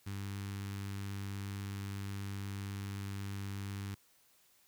sawtooth tone with notch filter, 99.1 Hz, G2, 19 cents sharp, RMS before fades -41 dBFS, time 0.06-3.95 s, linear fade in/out 10 ms, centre 590 Hz, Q 0.64, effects white hiss -68 dBFS RMS until 4.67 s

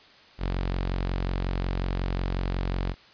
sawtooth tone, 45.51 Hz, F#1, 28 cents flat, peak -22 dBFS, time 0.38-2.95 s, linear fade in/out 50 ms, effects white hiss -53 dBFS RMS until 3.13 s + resampled to 11025 Hz

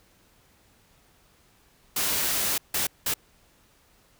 white noise bursts at uneven times, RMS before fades -26 dBFS, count 3, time 1.96-2.58 / 2.74-2.87 / 3.06-3.14 s, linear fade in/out 5 ms, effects pink hiss -61 dBFS RMS until 4.19 s

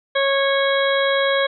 harmonic tone, 550 Hz, C#5, 14 cents flat, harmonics 1 / 2 / 3 / 4 / 6 / 7, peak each -18 / -25 / -23 / -27 / -26 / -29 dBFS, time 0.15-1.47 s, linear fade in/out 10 ms, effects none

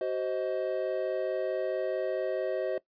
triangle chord, C diminished, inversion second, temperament just, 376.7 / 523.3 / 627.9 Hz, Gb4 / C5 / Eb5, +31 / 0 / +16 cents, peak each -31 dBFS, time 0.01-2.78 s, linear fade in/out 2 ms, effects noise-tail reverb RT60 0.1 s tail -18 dB re dry + resampled to 11025 Hz

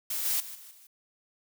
blue noise with level steps, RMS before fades -32 / -28 / -42 / -49 / -55 dBFS, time 0.1-0.87 s, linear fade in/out 5 ms, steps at 0.25 / 0.4 / 0.55 / 0.71 s, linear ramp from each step 2 ms, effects none

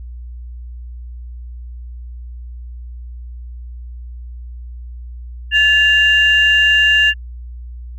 sine tone pair together, 1730.6 / 2794 Hz, A6 / F7, -29 / 0 cents, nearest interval minor sixth, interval 829 cents, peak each -11 dBFS, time 5.51-7.14 s, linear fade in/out 50 ms, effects tanh soft clip ceiling -2 dBFS + added 60 Hz sine -28 dBFS peak until 7.98 s

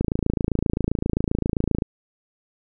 click train, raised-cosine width 3 ms, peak -8 dBFS, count 51, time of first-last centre 0.01-1.822 s, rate 27.6 Hz, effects none

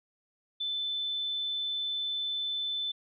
sine tone, 3520 Hz, A7, in tune, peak -30 dBFS, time 0.6-2.92 s, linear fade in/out 10 ms, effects none

